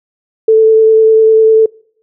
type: tone with vibrato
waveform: sine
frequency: 441.3 Hz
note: A4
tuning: 5 cents sharp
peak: -3 dBFS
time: 0.48-1.66 s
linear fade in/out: 5 ms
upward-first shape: sine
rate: 10 Hz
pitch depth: 11 cents each way
effects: noise-tail reverb RT60 0.6 s tail -25 dB re dry